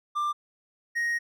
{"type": "tone pair in turn", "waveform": "triangle", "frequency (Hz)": [1187, 1873.9], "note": ["D6", "A#6"], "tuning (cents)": [18, 9], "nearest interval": "minor sixth", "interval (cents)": 791, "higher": "second", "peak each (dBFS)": -23, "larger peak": "neither", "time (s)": [[0.15, 0.33], [0.95, 1.19]], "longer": "second", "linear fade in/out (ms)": 20, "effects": []}